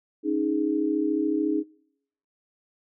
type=chord; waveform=sine; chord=C# suspended second; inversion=none; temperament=equal; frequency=277.2 / 311.1 / 415.3 Hz; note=C#4 / D#4 / G#4; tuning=0 / 0 / 0 cents; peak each=-29 / -24 / -29 dBFS; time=0.23-1.64 s; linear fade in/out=50 ms; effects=noise-tail reverb RT60 0.8 s tail -26 dB re dry